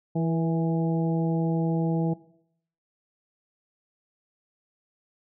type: harmonic tone with a mistuned harmonic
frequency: 164.7 Hz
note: E3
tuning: 1 cent flat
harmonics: 1 / 2 / 3 / 4 / 5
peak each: -24 / -30 / -34 / -36 / -38 dBFS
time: 0.15-2.14 s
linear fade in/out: 10 ms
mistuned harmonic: 3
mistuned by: -28 cents
effects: noise-tail reverb RT60 0.7 s tail -19 dB re dry